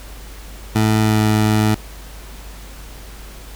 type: tone with pitch glide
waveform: 20% pulse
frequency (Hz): 108.9 to 107.52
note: A2 to A2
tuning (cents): -17 to -39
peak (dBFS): -8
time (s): 0.75-1.75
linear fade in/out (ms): 10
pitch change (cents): -22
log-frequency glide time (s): 0.99-1.24
effects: added 50 Hz sine -34 dBFS peak until 3.55 s + pink hiss -40 dBFS RMS until 3.55 s